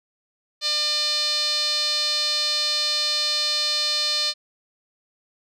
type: tone with band-pass filter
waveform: sawtooth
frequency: 600 Hz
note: D5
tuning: 37 cents sharp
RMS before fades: -23 dBFS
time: 0.61-4.34 s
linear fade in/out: 50 ms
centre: 4300 Hz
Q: 5.3
effects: none